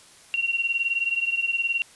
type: beating tone pair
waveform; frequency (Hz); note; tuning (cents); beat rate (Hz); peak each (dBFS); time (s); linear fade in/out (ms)
sine; 2745 / 2764; F7 / F7; -31 / -19; 19; -24 / -27; 0.34-1.82; 0
effects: white hiss -51 dBFS RMS until 1.95 s + resampled to 24000 Hz